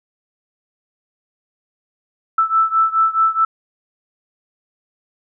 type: beating tone pair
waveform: sine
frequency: 1318.5 / 1323.2 Hz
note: E6 / E6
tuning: 0 / +6 cents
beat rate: 4.7 Hz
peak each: -15 / -17 dBFS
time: 2.38-3.45 s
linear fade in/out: 5 ms
effects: none